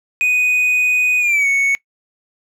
triangle tone with pitch glide, 2489 to 2217 Hz, D#7 to C#7, 0 to 0 cents, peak -11 dBFS, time 0.21-1.75 s, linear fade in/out 0 ms, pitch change -200 cents, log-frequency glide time 1.19-1.47 s, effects noise-tail reverb RT60 0.1 s tail -21 dB re dry

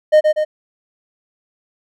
triangle tone with echo, 614 Hz, D#5, 23 cents flat, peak -4 dBFS, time 0.12-0.21 s, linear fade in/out 20 ms, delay 120 ms, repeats 2, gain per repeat -4 dB, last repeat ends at 0.45 s, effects none

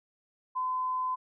sine tone, 1020 Hz, C6, 44 cents flat, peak -28 dBFS, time 0.55-1.16 s, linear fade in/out 20 ms, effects none

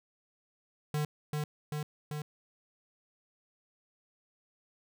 square tone with echo, 150 Hz, D3, 37 cents sharp, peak -30 dBFS, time 0.94-1.05 s, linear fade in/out 2 ms, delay 390 ms, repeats 3, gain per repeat -2 dB, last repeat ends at 2.22 s, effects none

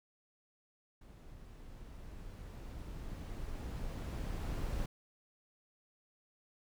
brown noise with level ramp, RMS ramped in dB -54 to -36 dBFS, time 1.01-4.86 s, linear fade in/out 5 ms, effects none

